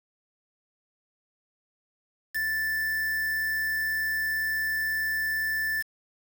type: tone with quantisation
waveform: triangle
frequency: 1761 Hz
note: A6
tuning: 1 cent sharp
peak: -24 dBFS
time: 2.34-5.83 s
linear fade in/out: 20 ms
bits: 6
effects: none